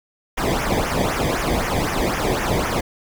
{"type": "noise with flanger", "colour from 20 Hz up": "brown", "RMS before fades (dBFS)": -21, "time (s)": [0.37, 2.81], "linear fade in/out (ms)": 10, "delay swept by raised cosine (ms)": [0.23, 0.75], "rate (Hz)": 3.9, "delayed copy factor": -0.85, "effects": []}